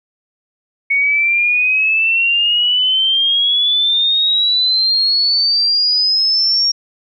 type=exponential sweep; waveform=sine; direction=up; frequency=2217 to 5590 Hz; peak=-11 dBFS; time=0.9-6.72 s; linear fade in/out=10 ms; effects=none